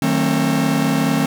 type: chord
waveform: 45% pulse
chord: D# diminished seventh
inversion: none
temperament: just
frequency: 155.56 / 186.68 / 224 / 268.8 Hz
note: D#3 / F#3 / A3 / C4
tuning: 0 / +16 / +31 / +47 cents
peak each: -21 / -24 / -21 / -19 dBFS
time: 0.02-1.26 s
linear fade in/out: 2 ms
effects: none